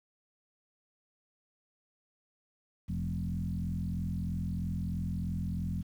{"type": "tone with frequency modulation", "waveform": "sine", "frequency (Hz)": 130.81, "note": "C3", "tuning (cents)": 0, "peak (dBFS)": -31, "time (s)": [2.88, 5.83], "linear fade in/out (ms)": 20, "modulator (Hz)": 43.1, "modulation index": 1.9, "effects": ["10-bit"]}